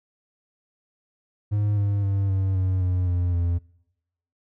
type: tone with pitch steps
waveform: triangle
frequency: 103.83 / 101.11 / 98.46 / 95.87 / 93.36 / 90.91 / 88.53 / 86.21 Hz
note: G#2 / G#2 / G2 / G2 / F#2 / F#2 / F2 / F2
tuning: 0 / -46 / +8 / -38 / +16 / -30 / +24 / -22 cents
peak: -18 dBFS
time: 1.51-3.59 s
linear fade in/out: 20 ms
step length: 260 ms
effects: noise-tail reverb RT60 0.8 s tail -23 dB re dry